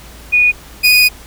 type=tone pair in turn; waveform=sine / 30% pulse; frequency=2462 / 2478 Hz; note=D#7 / D#7; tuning=-19 / -8 cents; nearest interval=unison; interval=11 cents; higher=second; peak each=-7 / -4 dBFS; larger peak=second; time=0.32-0.52 / 0.83-1.09 s; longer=second; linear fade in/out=20 ms; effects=added 57 Hz sine -37 dBFS peak until 1.26 s + pink hiss -38 dBFS RMS until 1.26 s